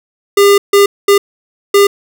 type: tone bursts at uneven times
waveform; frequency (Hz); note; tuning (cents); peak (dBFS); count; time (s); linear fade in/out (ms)
square; 402.3; G4; +45; -5; 4; 0.37-0.58 / 0.73-0.86 / 1.08-1.18 / 1.74-1.87; 5
effects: none